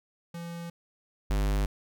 square tone pair in turn, 170 / 50.21 Hz, F3 / G1, -46 / +42 cents, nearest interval octave + major sixth, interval 2112 cents, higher first, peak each -37 / -25 dBFS, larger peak second, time 0.34-0.7 / 1.3-1.66 s, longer neither, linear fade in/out 5 ms, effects none

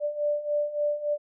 sine beating tone pair, 587.3 / 590.8 Hz, D5 / D5, 0 / +10 cents, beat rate 3.5 Hz, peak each -30 / -26 dBFS, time 0-1.18 s, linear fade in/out 50 ms, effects none

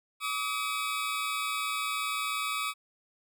20% pulse tone pair together, 1149 / 1269.2 Hz, D6 / D#6, -38 / +34 cents, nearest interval major second, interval 172 cents, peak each -28 dBFS, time 0.2-2.74 s, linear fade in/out 50 ms, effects none

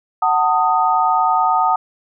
sine chord, D# diminished, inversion first, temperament just, 746.7 / 896 / 1244.5 Hz, F#5 / A5 / D#6, +16 / +31 / 0 cents, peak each -17 dBFS, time 0.22-1.76 s, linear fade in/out 5 ms, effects none

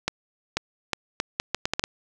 accelerating click train, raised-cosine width 0.2 ms, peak -6 dBFS, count 10, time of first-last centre 0.08-1.839 s, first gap 490 ms, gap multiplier 0.74, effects none

